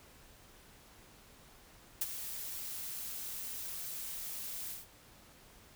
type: noise with ADSR envelope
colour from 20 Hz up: blue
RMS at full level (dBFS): -31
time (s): 2.01-4.87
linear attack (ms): 7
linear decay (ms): 30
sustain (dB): -11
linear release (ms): 170
effects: pink hiss -59 dBFS RMS until 5.75 s